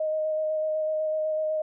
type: tone with vibrato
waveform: sine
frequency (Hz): 622.3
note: D#5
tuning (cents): 0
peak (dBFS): -24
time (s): 0-1.62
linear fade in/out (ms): 5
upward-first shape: square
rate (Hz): 8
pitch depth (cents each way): 10
effects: none